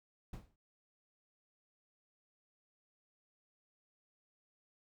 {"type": "noise with exponential decay", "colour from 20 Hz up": "brown", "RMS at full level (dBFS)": -42, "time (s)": [0.33, 0.56], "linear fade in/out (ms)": 5, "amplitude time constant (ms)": 49, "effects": []}